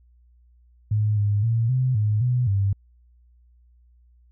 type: tone with pitch steps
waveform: sine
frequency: 106.2 / 103 / 114.6 / 128.4 / 106 / 124.3 / 98.8 Hz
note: G#2 / G#2 / A#2 / C3 / G#2 / B2 / G2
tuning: +39 / -14 / -29 / -32 / +36 / +12 / +14 cents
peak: -18 dBFS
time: 0.91-2.73 s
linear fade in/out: 5 ms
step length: 260 ms
effects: added 60 Hz sine -53 dBFS peak until 4.31 s